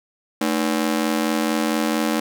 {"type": "ring-modulated tone", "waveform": "sawtooth", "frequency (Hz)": 264.9, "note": "C4", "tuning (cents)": 22, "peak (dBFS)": -12, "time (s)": [0.41, 2.2], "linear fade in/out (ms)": 5, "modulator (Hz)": 42.2, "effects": []}